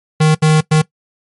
square tone bursts at uneven times, 155.56 Hz, D#3, in tune, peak -8 dBFS, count 3, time 0.2-0.35 / 0.42-0.61 / 0.71-0.82 s, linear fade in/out 10 ms, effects noise-tail reverb RT60 0.1 s tail -19 dB re dry + MP3 48 kbps

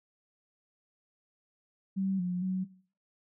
sine tone with pitch steps, 192.3 / 179.3 / 186.7 Hz, G3 / F3 / F#3, -33 / +46 / +16 cents, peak -28 dBFS, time 1.96-2.65 s, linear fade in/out 20 ms, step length 230 ms, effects noise-tail reverb RT60 0.5 s tail -20 dB re dry

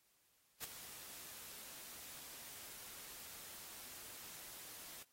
white noise with ADSR envelope, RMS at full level -42 dBFS, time 0.6-5.03 s, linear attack 42 ms, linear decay 4 ms, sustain -11 dB, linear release 4 ms, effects white hiss -75 dBFS RMS until 5.12 s + AAC 48 kbps

